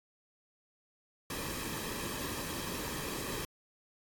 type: noise with comb filter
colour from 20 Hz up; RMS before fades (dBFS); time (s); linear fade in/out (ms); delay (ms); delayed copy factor
pink; -39; 1.3-3.45; 2; 1.4; -0.6
effects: AAC 64 kbps